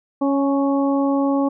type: harmonic tone with a mistuned harmonic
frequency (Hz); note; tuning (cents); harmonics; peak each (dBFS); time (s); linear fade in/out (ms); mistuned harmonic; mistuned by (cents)
276.9; C#4; -2; 1 / 2 / 3 / 4; -17 / -23 / -27 / -29; 0.21-1.49; 10; 3; +17
effects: none